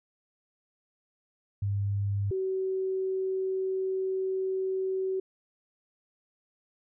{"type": "tone pair in turn", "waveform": "sine", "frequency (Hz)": [100.4, 379.1], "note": ["G2", "F#4"], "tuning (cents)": [42, 42], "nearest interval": "octave + major seventh", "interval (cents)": 2300, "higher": "second", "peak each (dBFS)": [-26, -27], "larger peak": "first", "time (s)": [[1.62, 2.31], [2.31, 5.2]], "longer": "second", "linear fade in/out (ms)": 5, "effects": []}